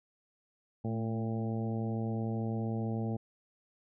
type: harmonic tone with a mistuned harmonic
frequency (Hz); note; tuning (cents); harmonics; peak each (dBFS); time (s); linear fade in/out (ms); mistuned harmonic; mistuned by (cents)
113.2; A2; +50; 1 / 2 / 3 / 4 / 5 / 6 / 7; -34 / -35 / -43 / -43 / -47 / -48 / -47; 0.84-3.17; 10; 2; -33
effects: none

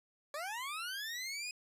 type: linear sweep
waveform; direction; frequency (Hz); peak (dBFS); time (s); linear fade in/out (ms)
20% pulse; up; 560 to 2519; -34; 0.34-1.51; 2
effects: resampled to 32000 Hz

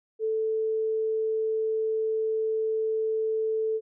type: tone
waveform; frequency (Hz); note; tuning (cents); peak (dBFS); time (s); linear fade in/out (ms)
sine; 440; A4; 0; -24; 0.19-3.81; 50
effects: none

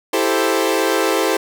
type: chord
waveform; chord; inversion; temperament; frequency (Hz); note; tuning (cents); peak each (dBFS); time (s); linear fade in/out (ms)
sawtooth; A minor seventh; second; equal; 329.6 / 392 / 440 / 523.3; E4 / G4 / A4 / C5; 0 / 0 / 0 / 0; -17; 0.13-1.37; 5
effects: none

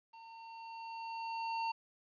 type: tone with level ramp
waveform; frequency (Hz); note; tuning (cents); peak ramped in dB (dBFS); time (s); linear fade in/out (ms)
square; 910; A#5; -42; -53 to -34; 0.13-1.72; 10
effects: resampled to 11025 Hz + 12-bit

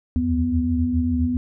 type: tone cluster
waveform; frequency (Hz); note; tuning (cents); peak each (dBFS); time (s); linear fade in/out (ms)
sine; 75.8 / 80.6 / 88 / 248.3; D#2 / E2 / F2 / B3; -45 / -38 / +14 / +9; -28 / -25 / -27 / -20; 0.16-1.37; 0
effects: none

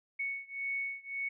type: beating tone pair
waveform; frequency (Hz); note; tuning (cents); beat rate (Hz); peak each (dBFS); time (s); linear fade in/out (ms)
sine; 2217 / 2218.8; C#7 / C#7; 0 / +1; 1.8; -37 / -38; 0.19-1.29; 10
effects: none

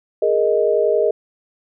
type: chord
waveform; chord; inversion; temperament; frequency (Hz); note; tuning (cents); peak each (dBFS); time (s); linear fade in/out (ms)
sine; Ab suspended second; none; equal with one note detuned; 415.3 / 466.2 / 624.1; Ab4 / Bb4 / Eb5; 0 / 0 / +5; -18; 0.22-1.11; 5
effects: none

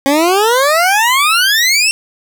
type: exponential sweep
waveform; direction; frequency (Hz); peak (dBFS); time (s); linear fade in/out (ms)
20% pulse; up; 269.2 to 2748; -4; 0.06-1.91; 0
effects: none

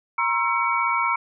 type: tone cluster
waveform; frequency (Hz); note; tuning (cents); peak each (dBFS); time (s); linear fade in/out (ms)
sine; 948 / 1064 / 1337 / 2256; A#5 / C6 / E6 / C#7; +29 / +29 / +24 / +30; -25; 0.18-1.16; 5
effects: none

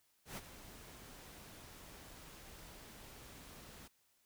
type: noise with ADSR envelope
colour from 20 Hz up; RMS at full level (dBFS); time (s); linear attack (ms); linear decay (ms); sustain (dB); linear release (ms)
pink; -44; 0.25-3.88; 120; 31; -11; 7
effects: white hiss -75 dBFS RMS until 4.25 s

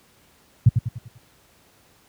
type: tone with echo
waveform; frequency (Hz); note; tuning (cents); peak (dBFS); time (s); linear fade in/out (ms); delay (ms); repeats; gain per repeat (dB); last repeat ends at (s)
sine; 116.54; A#2; 0; -7; 0.66-0.69; 5; 98; 5; -7; 1.18
effects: pink hiss -57 dBFS RMS until 2.08 s + high-pass 60 Hz 12 dB/octave

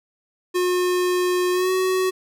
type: tone with pitch glide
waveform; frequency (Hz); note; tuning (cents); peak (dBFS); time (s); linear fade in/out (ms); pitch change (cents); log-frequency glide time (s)
square; 360 to 373.3; F#4 to F#4; -47 to +15; -19; 0.54-2.11; 20; +62; 1.52-1.71
effects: none

